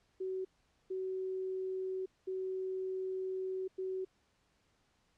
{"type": "tone bursts at uneven times", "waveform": "sine", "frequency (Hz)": 376.3, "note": "F#4", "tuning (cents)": 29, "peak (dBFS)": -35, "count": 4, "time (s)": [[0.2, 0.45], [0.9, 2.06], [2.27, 3.68], [3.78, 4.05]], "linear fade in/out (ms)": 10, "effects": ["pink hiss -74 dBFS RMS until 5.17 s", "low-pass 7000 Hz 12 dB/octave"]}